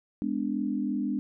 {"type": "chord", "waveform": "sine", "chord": "G# diminished", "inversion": "none", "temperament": "equal with one note detuned", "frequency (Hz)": [207.7, 251, 293.7], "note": ["G#3", "B3", "D4"], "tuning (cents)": [0, 28, 0], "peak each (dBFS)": -31, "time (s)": [0.22, 1.19], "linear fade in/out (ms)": 0, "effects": []}